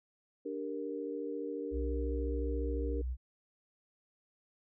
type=chord; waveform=sine; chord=G minor; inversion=second; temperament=equal; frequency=293.7 / 392 / 466.2 Hz; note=D4 / G4 / Bb4; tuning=0 / 0 / 0 cents; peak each=-40 / -42 / -39 dBFS; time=0.45-3.02 s; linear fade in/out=10 ms
type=tone with pitch glide; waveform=sine; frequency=62.9 to 62.47 Hz; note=B1 to B1; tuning=+32 to +20 cents; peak=-33 dBFS; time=1.71-3.17 s; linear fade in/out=50 ms; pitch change=-12 cents; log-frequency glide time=2.35-2.84 s
effects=none